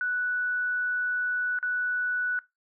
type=tone with dropouts; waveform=sine; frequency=1480 Hz; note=F#6; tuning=in tune; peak=-25 dBFS; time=0.01-2.39 s; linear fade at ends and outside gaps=1 ms; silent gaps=1.588-1.628 s; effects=noise-tail reverb RT60 0.2 s tail -20 dB re dry